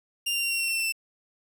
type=tone with pitch steps; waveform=sawtooth; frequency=2794 / 2776 / 2759 / 2741 / 2724 / 2707 / 2689 / 2672 Hz; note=F7 / F7 / F7 / F7 / F7 / E7 / E7 / E7; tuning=0 / -11 / -22 / -33 / -44 / +45 / +34 / +23 cents; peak=-22 dBFS; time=0.26-0.924 s; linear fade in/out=10 ms; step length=83 ms; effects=none